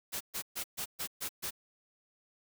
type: noise bursts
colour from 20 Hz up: white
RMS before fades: -37 dBFS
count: 7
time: 0.12-1.509 s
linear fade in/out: 20 ms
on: 87 ms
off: 130 ms
effects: none